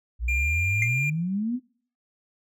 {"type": "exponential sweep", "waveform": "sine", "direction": "up", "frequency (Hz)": [55.8, 260], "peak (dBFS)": -24, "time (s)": [0.19, 1.6], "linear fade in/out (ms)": 50}
{"type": "tone", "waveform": "triangle", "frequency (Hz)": 2394, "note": "D7", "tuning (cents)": 33, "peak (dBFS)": -23, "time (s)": [0.28, 1.1], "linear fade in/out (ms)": 5}
{"type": "tone with exponential decay", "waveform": "triangle", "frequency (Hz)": 2103, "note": "C7", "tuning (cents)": 8, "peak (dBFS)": -17, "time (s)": [0.82, 0.91], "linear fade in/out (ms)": 2, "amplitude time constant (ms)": 18}
{"effects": ["noise-tail reverb RT60 0.5 s tail -22 dB re dry"]}